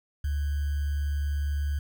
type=tone with sample-and-hold; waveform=sine; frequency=72.2 Hz; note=D2; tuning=29 cents flat; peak=-25 dBFS; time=0.24-1.79 s; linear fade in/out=5 ms; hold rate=1575 Hz; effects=none